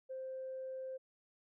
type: tone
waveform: sine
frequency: 523.3 Hz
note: C5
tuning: in tune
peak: -40 dBFS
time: 0.09-0.98 s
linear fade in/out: 20 ms
effects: tanh soft clip ceiling -36 dBFS